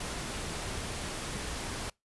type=noise; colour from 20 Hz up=pink; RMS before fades=-37 dBFS; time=0-1.9 s; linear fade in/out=5 ms; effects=noise-tail reverb RT60 0.2 s tail -25 dB re dry + resampled to 24000 Hz